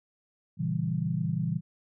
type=chord; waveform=sine; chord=A# diminished seventh; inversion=none; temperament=equal; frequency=116.54 / 138.59 / 164.81 / 196 Hz; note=A#2 / C#3 / E3 / G3; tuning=0 / 0 / 0 / 0 cents; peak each=-34 / -33 / -29 / -35 dBFS; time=0.57-1.61 s; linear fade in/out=50 ms; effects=none